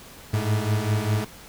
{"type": "beating tone pair", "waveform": "40% pulse", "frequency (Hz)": [103.83, 108.83], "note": ["G#2", "A2"], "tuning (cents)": [0, -19], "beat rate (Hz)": 5, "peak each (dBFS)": [-24, -23], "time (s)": [0.33, 1.25], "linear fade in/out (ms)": 10, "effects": ["pink hiss -45 dBFS RMS until 1.48 s"]}